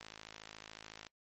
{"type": "click train", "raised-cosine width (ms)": 0.2, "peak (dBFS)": -30, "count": 58, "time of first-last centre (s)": [0.01, 1.068], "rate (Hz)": 53.9, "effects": ["noise-tail reverb RT60 0.1 s tail -24 dB re dry", "MP3 32 kbps"]}